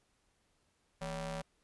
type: ring-modulated tone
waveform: sawtooth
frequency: 199.8 Hz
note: G3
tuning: 33 cents sharp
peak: -31 dBFS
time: 1.01-1.42 s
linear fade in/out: 10 ms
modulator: 364 Hz
effects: pink hiss -75 dBFS RMS until 1.63 s + resampled to 24000 Hz